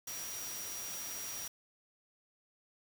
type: tone in noise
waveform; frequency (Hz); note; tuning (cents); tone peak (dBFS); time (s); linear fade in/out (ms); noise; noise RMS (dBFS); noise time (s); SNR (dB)
sine; 5750; F8; +50; -43; 0.07-1.48; 5; white; -44; 0.07-1.48; -2
effects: none